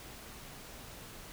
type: silence
effects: pink hiss -49 dBFS RMS until 1.32 s